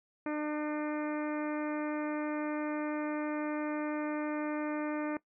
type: harmonic tone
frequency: 301 Hz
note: D4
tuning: 43 cents sharp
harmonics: 1 / 2 / 3 / 4 / 5 / 6 / 7 / 8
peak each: -33 / -39 / -43 / -45 / -47 / -49 / -50 / -51 dBFS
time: 0.26-5.17 s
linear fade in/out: 2 ms
effects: noise-tail reverb RT60 0.1 s tail -20 dB re dry